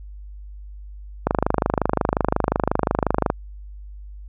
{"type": "click train", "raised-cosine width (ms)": 1, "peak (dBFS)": -3, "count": 53, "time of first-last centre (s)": [1.27, 3.301], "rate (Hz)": 25.6, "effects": ["added 50 Hz sine -35 dBFS peak until 4.28 s"]}